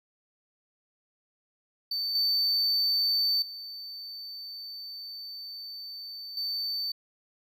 triangle tone with level steps, 4551 Hz, C#8, 45 cents sharp, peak -27 / -22 / -37 / -28 dBFS, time 1.91-6.92 s, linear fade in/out 5 ms, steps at 2.15 / 3.42 / 6.37 s, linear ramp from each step 2 ms, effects none

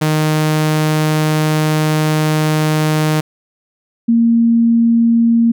sawtooth / sine tone pair in turn, 154.6 / 231.6 Hz, D#3 / A#3, -11 / -11 cents, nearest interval perfect fifth, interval 700 cents, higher second, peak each -8 dBFS, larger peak neither, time 0.01-3.21 / 4.08-5.52 s, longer first, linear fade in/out 10 ms, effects none

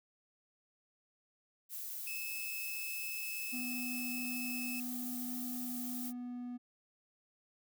violet noise, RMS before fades -43 dBFS, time 1.69-6.13 s, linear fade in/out 50 ms
40% pulse tone, 2605 Hz, E7, 21 cents flat, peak -40 dBFS, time 2.07-4.8 s, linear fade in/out 2 ms
triangle tone with pitch glide, 246.9 to 245.1 Hz, B3 to B3, 0 to -13 cents, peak -38 dBFS, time 3.52-6.58 s, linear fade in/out 20 ms, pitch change -13 cents, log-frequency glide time 5.46-6.44 s
effects none

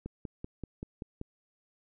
click train, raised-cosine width 3 ms, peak -25 dBFS, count 7, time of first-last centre 0.06-1.214 s, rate 5.2 Hz, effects none

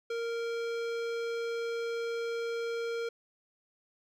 sine tone with hard clipping, 464.3 Hz, A#4, 7 cents flat, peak -34 dBFS, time 0.1-3.09 s, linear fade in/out 5 ms, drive 17 dB, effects none

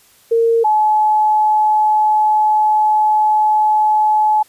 sine tone pair in turn, 459.6 / 855.2 Hz, A#4 / A5, -25 / -49 cents, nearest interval major seventh, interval 1076 cents, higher second, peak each -10 / -10 dBFS, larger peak neither, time 0.31-0.64 / 0.64-4.43 s, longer second, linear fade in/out 10 ms, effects white hiss -50 dBFS RMS until 4.48 s + resampled to 32000 Hz

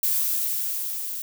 violet noise with level ramp, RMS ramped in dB -22 to -32 dBFS, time 0.03-1.22 s, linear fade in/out 2 ms, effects none

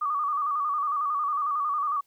sine tone with vibrato, 1174.7 Hz, D6, in tune, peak -24 dBFS, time 0.01-2.01 s, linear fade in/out 10 ms, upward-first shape square, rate 11 Hz, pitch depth 64 cents each way, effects white hiss -69 dBFS RMS until 2.06 s

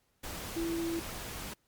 sine tone in noise, 333.4 Hz, E4, 20 cents sharp, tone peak -31 dBFS, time 0.56-1 s, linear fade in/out 10 ms, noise pink, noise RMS -41 dBFS, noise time 0.23-1.54 s, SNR +7 dB, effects pink hiss -74 dBFS RMS until 1.67 s + MP3 96 kbps

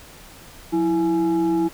sine tone with frequency modulation, 329.4 Hz, E4, 1 cent flat, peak -17 dBFS, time 0.72-1.69 s, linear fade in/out 20 ms, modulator 509 Hz, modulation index 0.56, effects pink hiss -44 dBFS RMS until 1.73 s

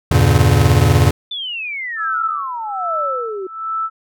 square chord, E diminished seventh, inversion none, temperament just, 82.41 / 98.89 / 118.67 / 142.4 Hz, E2 / G2 / Bb2 / Db3, 0 / +16 / +31 / +47 cents, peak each -16 dBFS, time 0.11-1.11 s, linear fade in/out 5 ms
sine exponential sweep, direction down, 3565 to 366.7 Hz, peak -22 dBFS, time 1.31-3.47 s, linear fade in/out 5 ms
sine tone with tremolo, 1318.5 Hz, E6, in tune, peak -17 dBFS, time 1.96-3.9 s, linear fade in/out 50 ms, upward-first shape sine, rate 1.2 Hz, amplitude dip 90%
effects none

